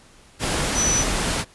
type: tone in noise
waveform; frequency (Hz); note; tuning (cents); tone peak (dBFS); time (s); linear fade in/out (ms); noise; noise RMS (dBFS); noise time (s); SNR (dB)
sine; 5960; F#8; +12; -19; 0.74-1.05; 50; pink; -23; 0.39-1.45; +1
effects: pink hiss -51 dBFS RMS until 1.54 s + resampled to 24000 Hz